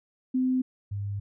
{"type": "tone pair in turn", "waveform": "sine", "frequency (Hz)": [256.7, 100.88], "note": ["C4", "G#2"], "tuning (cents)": [-33, -50], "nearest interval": "octave + major third", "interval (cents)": 1617, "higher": "first", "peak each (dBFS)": [-22, -29], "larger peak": "first", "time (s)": [[0.34, 0.62], [0.91, 1.2]], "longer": "second", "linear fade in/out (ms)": 10, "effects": []}